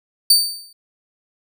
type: tone with exponential decay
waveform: sawtooth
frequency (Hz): 4593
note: D8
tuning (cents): -39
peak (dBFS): -4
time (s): 0.3-0.73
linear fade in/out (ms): 5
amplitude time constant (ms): 92
effects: none